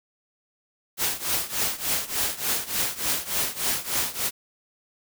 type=noise with tremolo; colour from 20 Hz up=white; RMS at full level=-23 dBFS; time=0.97-4.31 s; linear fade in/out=50 ms; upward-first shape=triangle; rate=3.4 Hz; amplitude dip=90%; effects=none